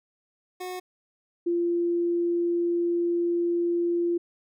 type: tone pair in turn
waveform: 25% pulse / sine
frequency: 365.5 / 344.6 Hz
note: F#4 / F4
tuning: -21 / -23 cents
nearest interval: minor second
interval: 102 cents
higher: first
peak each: -29 / -22 dBFS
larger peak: second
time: 0.6-0.8 / 1.46-4.18 s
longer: second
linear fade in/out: 10 ms
effects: none